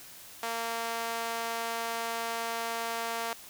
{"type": "tone with high-pass filter", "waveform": "sawtooth", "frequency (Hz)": 230, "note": "A#3", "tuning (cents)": -23, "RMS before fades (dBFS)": -34, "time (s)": [0.43, 3.33], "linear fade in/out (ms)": 0, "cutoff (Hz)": 740, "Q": 1.2, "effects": ["white hiss -49 dBFS RMS until 3.49 s"]}